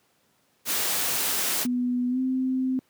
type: noise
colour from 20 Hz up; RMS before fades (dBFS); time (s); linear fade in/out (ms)
white; -26; 0.65-1.67; 50
type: tone with pitch glide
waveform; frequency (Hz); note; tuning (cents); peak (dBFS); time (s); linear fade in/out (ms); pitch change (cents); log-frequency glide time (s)
sine; 246.9 to 259.3; B3 to C4; 0 to -15; -22; 1.65-2.79; 0; +85; 2.09-2.19
effects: pink hiss -66 dBFS RMS until 2.89 s + high-pass 150 Hz 12 dB/octave